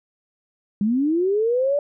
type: linear sweep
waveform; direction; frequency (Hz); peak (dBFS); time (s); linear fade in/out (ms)
sine; up; 196 to 587.3; -17; 0.81-1.79; 2
effects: none